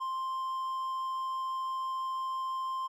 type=tone; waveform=triangle; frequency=1049 Hz; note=C6; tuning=4 cents sharp; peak=-30 dBFS; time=0-2.88 s; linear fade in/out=20 ms; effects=none